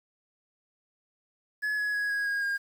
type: tone with pitch steps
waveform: triangle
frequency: 1700 / 1683.4 / 1666.9 / 1650.7 / 1634.5 / 1618.5 Hz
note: G#6 / G#6 / G#6 / G#6 / G#6 / G#6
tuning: +40 / +23 / +6 / -11 / -28 / -45 cents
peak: -25 dBFS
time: 1.62-2.58 s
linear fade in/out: 20 ms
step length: 160 ms
effects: 9-bit